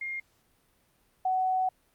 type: tone pair in turn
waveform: sine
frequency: 2125 / 747.8 Hz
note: C7 / F#5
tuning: +26 / +18 cents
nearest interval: octave + tritone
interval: 1808 cents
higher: first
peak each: -32 / -24 dBFS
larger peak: second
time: 0.01-0.2 / 1.25-1.69 s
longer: second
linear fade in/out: 5 ms
effects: pink hiss -68 dBFS RMS until 1.94 s + Opus 48 kbps